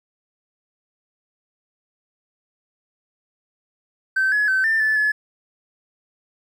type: tone with pitch steps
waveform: triangle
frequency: 1545 / 1692 / 1536 / 1789 / 1744 / 1712 Hz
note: G6 / G#6 / G6 / A6 / A6 / A6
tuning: -26 / +32 / -36 / +28 / -16 / -48 cents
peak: -13 dBFS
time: 4.16-5.12 s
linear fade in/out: 10 ms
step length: 160 ms
effects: tanh soft clip ceiling -13 dBFS